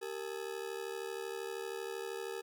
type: ring-modulated tone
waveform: 40% pulse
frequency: 425.7 Hz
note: G#4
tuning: 43 cents sharp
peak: -35 dBFS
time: 0.01-2.42 s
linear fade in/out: 20 ms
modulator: 36.4 Hz
effects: none